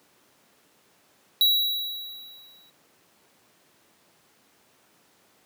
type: tone with exponential decay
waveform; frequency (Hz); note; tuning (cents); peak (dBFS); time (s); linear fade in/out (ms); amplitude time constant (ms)
square; 3894; B7; -25; -16; 1.41-2.7; 1; 280
effects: pink hiss -61 dBFS RMS until 5.45 s + high-pass 200 Hz 12 dB/octave